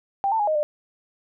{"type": "tone with pitch steps", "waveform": "sine", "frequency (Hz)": [790, 891, 828, 621, 597], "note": ["G5", "A5", "G#5", "D#5", "D5"], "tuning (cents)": [13, 22, -5, -3, 28], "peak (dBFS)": -19, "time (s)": [0.24, 0.63], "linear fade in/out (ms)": 0, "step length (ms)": 78, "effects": []}